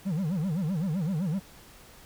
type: tone with vibrato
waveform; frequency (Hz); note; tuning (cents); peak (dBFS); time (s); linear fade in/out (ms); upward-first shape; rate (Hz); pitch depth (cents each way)
triangle; 172.3; F3; -23; -24; 0.05-1.4; 20; sine; 7.8; 260
effects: pink hiss -52 dBFS RMS until 2.05 s